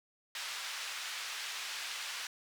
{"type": "band-pass noise", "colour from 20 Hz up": "white", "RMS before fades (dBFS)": -41, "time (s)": [0.35, 2.27], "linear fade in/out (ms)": 2, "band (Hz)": [1200, 4500], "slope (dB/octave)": 12, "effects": []}